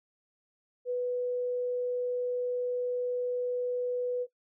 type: tone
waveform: sine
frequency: 493.9 Hz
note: B4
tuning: in tune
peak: -28 dBFS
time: 0.85-4.27 s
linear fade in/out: 50 ms
effects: noise-tail reverb RT60 0.1 s tail -18 dB re dry